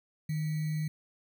sine tone with sample-and-hold, 155 Hz, D#3, 6 cents flat, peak -29 dBFS, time 0.29-0.88 s, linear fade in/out 5 ms, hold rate 2100 Hz, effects none

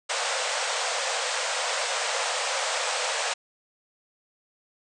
pink band-pass noise, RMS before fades -28 dBFS, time 0.09-3.34 s, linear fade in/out 10 ms, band 480 to 8800 Hz, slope 96 dB/octave, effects none

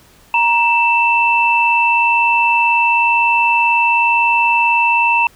sine tone pair together, 940 / 2659 Hz, A#5 / E7, +14 / +14 cents, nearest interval octave + tritone, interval 1800 cents, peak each -13 dBFS, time 0.34-5.27 s, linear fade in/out 2 ms, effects pink hiss -48 dBFS RMS until 5.35 s

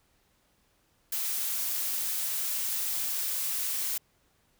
blue noise, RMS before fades -31 dBFS, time 1.12-3.98 s, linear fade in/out 5 ms, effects pink hiss -69 dBFS RMS until 4.59 s

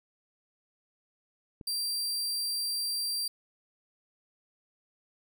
click, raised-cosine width 3 ms, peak -31 dBFS, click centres 1.612 s
sawtooth tone, 4715 Hz, D8, 6 cents sharp, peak -27 dBFS, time 1.67-3.28 s, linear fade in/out 5 ms
effects none

